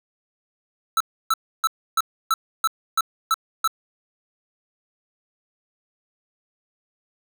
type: tone bursts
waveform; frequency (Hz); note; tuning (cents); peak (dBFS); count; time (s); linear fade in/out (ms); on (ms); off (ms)
square; 1318.5; E6; 0; -17; 9; 0.97-3.676; 2; 34; 300
effects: none